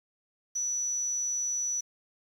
sine tone, 5920 Hz, F#8, in tune, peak -28 dBFS, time 0.55-1.81 s, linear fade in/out 10 ms, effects 9-bit

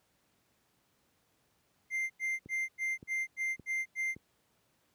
triangle tone bursts, 2093 Hz, C7, in tune, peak -29 dBFS, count 8, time 1.9-4.151 s, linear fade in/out 50 ms, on 200 ms, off 93 ms
click train, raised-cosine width 3 ms, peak -35 dBFS, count 4, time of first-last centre 2.46-4.165 s, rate 1.76 Hz
effects pink hiss -73 dBFS RMS until 4.94 s + high-pass 80 Hz 12 dB/octave

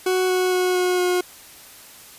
40% pulse tone with pitch steps, 370.3 / 367.7 / 365.2 / 362.7 / 360.2 Hz, F#4 / F#4 / F#4 / F#4 / F#4, +1 / -11 / -23 / -34 / -46 cents, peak -17 dBFS, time 0.06-1.21 s, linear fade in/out 5 ms, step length 230 ms, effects white hiss -44 dBFS RMS until 2.18 s + resampled to 32000 Hz

